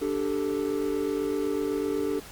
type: chord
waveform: triangle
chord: D suspended fourth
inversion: none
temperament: equal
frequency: 293.7 / 392 / 440 Hz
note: D4 / G4 / A4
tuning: 0 / 0 / 0 cents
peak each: -28 dBFS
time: 0.01-2.2 s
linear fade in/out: 10 ms
effects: pink hiss -45 dBFS RMS until 2.31 s + Opus 48 kbps